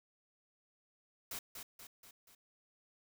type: noise with echo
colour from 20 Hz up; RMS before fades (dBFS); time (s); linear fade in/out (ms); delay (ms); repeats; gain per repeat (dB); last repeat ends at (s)
white; -43; 1.31-1.39; 5; 240; 4; -5; 2.35
effects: none